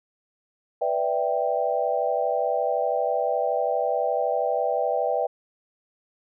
sine chord, E minor seventh, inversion second, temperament equal, 493.9 / 587.3 / 659.3 / 784 Hz, B4 / D5 / E5 / G5, 0 / 0 / 0 / 0 cents, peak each -27 dBFS, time 0.81-5.27 s, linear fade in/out 10 ms, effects none

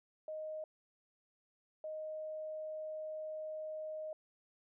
sine tone bursts at uneven times, 622.3 Hz, D#5, in tune, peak -40 dBFS, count 2, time 0.28-0.64 / 1.84-4.13 s, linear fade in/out 2 ms, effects none

